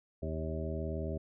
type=harmonic tone with a mistuned harmonic; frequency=78.9 Hz; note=D#2; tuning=25 cents sharp; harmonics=1 / 2 / 3 / 4 / 5 / 7 / 8; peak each=-37 / -41 / -43 / -46 / -42 / -44 / -44 dBFS; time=0.22-1.18 s; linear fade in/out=10 ms; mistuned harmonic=8; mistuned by=+22 cents; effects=none